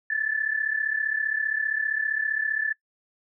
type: tone pair together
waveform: sine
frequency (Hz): 1724.8 / 1760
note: A6 / A6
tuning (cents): -35 / 0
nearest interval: unison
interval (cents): 35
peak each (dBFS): -26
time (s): 0.1-2.73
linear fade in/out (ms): 5
effects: noise-tail reverb RT60 0.1 s tail -20 dB re dry